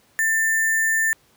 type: tone with sample-and-hold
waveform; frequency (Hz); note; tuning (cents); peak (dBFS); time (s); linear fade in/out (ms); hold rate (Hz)
sine; 1790; A6; +29; -17; 0.19-1.13; 0; 8820
effects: pink hiss -58 dBFS RMS until 1.36 s + high-pass 80 Hz 12 dB/octave